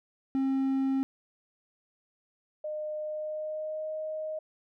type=tone; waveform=triangle; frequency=268.1 Hz; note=C4; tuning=42 cents sharp; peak=-23 dBFS; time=0.35-1.03 s; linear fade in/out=0 ms
type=tone with pitch glide; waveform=sine; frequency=610 to 623.2 Hz; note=D#5 to D#5; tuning=-34 to +3 cents; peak=-32 dBFS; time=2.64-4.39 s; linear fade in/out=5 ms; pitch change=+37 cents; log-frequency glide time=2.98-3.91 s
effects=none